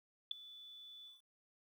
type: tone with ADSR envelope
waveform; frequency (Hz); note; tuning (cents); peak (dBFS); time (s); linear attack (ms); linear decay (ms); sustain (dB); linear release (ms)
sine; 3475; A7; -22; -30; 0.31-1.22; 4; 5; -22; 160
effects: 12-bit